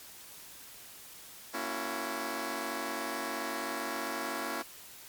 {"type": "chord", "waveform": "10% pulse", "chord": "F# dominant seventh", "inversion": "first", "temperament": "just", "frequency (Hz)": [231.2, 277.5, 333, 370], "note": ["A#3", "C#4", "E4", "F#4"], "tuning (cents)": [-14, 2, 18, 0], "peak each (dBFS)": [-33, -31, -30, -35], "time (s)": [1.53, 4.63], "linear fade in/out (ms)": 20, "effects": ["white hiss -50 dBFS RMS until 5.08 s", "MP3 96 kbps"]}